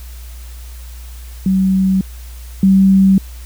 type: tone pair in turn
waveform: sine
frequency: 190 / 192.54 Hz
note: F#3 / G3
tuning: +46 / -31 cents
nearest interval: unison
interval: 23 cents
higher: second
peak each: -10 / -6 dBFS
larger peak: second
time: 1.46-2.01 / 2.63-3.18 s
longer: neither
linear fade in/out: 2 ms
effects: added 60 Hz sine -29 dBFS peak until 3.45 s + white hiss -42 dBFS RMS until 3.45 s